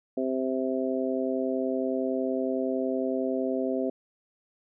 harmonic tone, 130.81 Hz, C3, in tune, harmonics 2 / 3 / 4 / 5, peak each -29 / -31 / -32 / -33 dBFS, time 0.17-3.9 s, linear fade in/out 5 ms, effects none

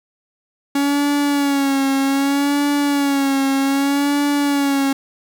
45% pulse tone with vibrato, 279.7 Hz, C#4, 16 cents sharp, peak -15 dBFS, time 0.75-4.93 s, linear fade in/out 5 ms, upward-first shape sine, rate 0.64 Hz, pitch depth 51 cents each way, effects 8-bit

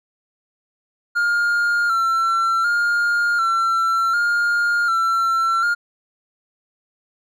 triangle tone with vibrato, 1381 Hz, F6, 20 cents flat, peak -14 dBFS, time 1.15-5.75 s, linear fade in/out 20 ms, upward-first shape square, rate 0.67 Hz, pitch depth 40 cents each way, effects none

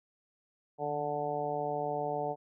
harmonic tone with a mistuned harmonic, 146.83 Hz, D3, in tune, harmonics 1 / 2 / 3 / 4 / 5 / 6, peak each -43 / -44 / -37 / -37 / -35 / -40 dBFS, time 0.78-2.36 s, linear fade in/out 50 ms, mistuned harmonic 1, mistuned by +44 cents, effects none

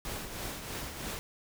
pink noise with tremolo, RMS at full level -37 dBFS, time 0.05-1.19 s, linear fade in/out 0 ms, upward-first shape triangle, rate 3.1 Hz, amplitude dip 55%, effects none

